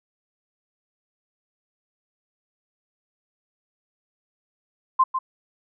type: tone with echo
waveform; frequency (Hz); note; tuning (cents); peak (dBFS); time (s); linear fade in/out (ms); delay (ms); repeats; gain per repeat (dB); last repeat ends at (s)
sine; 1044; C6; -4; -13; 4.99-5.04; 10; 150; 1; -8; 5.19
effects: none